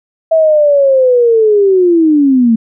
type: linear sweep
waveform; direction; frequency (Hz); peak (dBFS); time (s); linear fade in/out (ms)
sine; down; 654 to 220; -5; 0.31-2.56; 10
effects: none